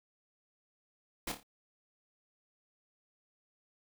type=noise with echo; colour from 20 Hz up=pink; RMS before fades=-37 dBFS; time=1.27-1.32 s; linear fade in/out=5 ms; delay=28 ms; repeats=4; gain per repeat=-7 dB; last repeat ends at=1.432 s; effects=none